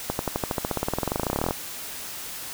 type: accelerating click train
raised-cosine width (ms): 1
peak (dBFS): -10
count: 30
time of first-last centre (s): 0.1-1.509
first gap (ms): 91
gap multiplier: 0.95
effects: white hiss -36 dBFS RMS until 2.53 s